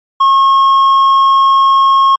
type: tone with tanh clipping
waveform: sine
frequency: 1085 Hz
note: C#6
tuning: 37 cents flat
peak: -6 dBFS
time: 0.2-2.16 s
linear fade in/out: 10 ms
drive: 5 dB
effects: MP3 48 kbps